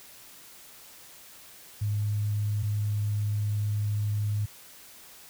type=tone pair in turn; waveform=sine; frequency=104.4 / 104.4 Hz; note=G#2 / G#2; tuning=+10 / +10 cents; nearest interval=unison; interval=0 cents; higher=neither; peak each=-25 dBFS; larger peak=neither; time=1.81-2.63 / 2.63-4.46 s; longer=second; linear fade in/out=10 ms; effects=white hiss -50 dBFS RMS until 5.29 s